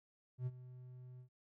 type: tone with ADSR envelope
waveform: triangle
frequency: 126 Hz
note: B2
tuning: 35 cents sharp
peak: -33 dBFS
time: 0.38-1.29 s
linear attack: 85 ms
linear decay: 39 ms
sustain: -16 dB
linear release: 94 ms
effects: none